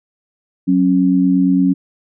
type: tone pair together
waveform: sine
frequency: 185 / 273.8 Hz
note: F#3 / C#4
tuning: 0 / -21 cents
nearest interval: perfect fifth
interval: 679 cents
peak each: -14 / -12 dBFS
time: 0.67-1.74 s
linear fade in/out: 20 ms
effects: none